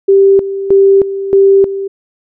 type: tone with tremolo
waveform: sine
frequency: 392 Hz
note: G4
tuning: in tune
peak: -3 dBFS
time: 0.08-1.88 s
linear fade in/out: 10 ms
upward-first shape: square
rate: 1.6 Hz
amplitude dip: 75%
effects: none